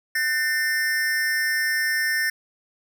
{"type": "tone with amplitude modulation", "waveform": "square", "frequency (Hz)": 1800, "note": "A6", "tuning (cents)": 39, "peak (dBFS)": -18, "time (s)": [0.15, 2.3], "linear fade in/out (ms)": 5, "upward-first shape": "sine", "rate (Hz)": 290, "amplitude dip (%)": 75, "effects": []}